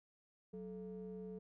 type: ring-modulated tone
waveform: triangle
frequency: 124.1 Hz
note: B2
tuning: 9 cents sharp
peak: -40 dBFS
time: 0.53-1.39 s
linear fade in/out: 10 ms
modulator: 311 Hz
effects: none